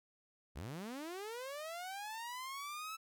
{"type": "linear sweep", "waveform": "sawtooth", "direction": "up", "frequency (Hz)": [56.1, 1318.5], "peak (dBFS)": -39, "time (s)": [0.55, 2.97], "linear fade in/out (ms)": 20, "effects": []}